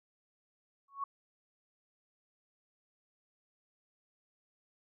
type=tone with exponential growth; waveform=sine; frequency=1108.7 Hz; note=C#6; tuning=in tune; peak=-30 dBFS; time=0.88-1.04 s; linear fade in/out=5 ms; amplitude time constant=34 ms; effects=none